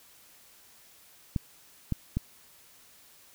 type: clicks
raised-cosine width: 5 ms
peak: -15 dBFS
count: 3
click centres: 1.362 / 1.923 / 2.17 s
effects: white hiss -57 dBFS RMS until 3.34 s